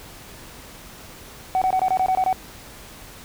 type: tone bursts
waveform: sine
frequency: 751 Hz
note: F#5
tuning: 26 cents sharp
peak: -15 dBFS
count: 9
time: 1.55-2.328 s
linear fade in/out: 0 ms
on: 66 ms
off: 23 ms
effects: tanh soft clip ceiling -14 dBFS + pink hiss -42 dBFS RMS until 3.24 s